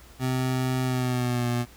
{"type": "tone with pitch glide", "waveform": "25% pulse", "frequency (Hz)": [128.9, 120.96], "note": ["C3", "B2"], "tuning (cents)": [-26, -36], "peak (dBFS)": -20, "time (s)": [0.19, 1.66], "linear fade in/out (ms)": 50, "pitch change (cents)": -110, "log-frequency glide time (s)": [0.83, 1.47], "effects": ["added 60 Hz sine -50 dBFS peak until 1.76 s", "pink hiss -52 dBFS RMS until 1.76 s"]}